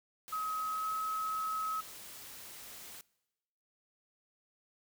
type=noise; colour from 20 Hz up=white; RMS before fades=-49 dBFS; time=0.28-3.01 s; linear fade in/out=0 ms
type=tone with pitch glide; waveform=sine; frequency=1273 to 1283.3 Hz; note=D#6 to E6; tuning=+39 to -47 cents; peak=-33 dBFS; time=0.32-1.81 s; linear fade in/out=10 ms; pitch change=+14 cents; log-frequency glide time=0.73-0.86 s
effects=noise-tail reverb RT60 1.0 s tail -23 dB re dry